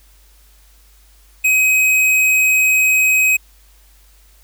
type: tone with hard clipping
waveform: sine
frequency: 2530 Hz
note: D#7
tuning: 28 cents sharp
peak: -12 dBFS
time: 1.44-3.37 s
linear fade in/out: 10 ms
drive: 14 dB
effects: added 50 Hz sine -47 dBFS peak until 4.43 s + white hiss -53 dBFS RMS until 4.43 s